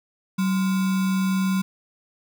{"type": "tone with sample-and-hold", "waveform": "sine", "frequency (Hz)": 189.5, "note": "F#3", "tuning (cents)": 42, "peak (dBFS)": -19, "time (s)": [0.38, 1.62], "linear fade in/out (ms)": 10, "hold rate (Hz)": 1225, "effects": []}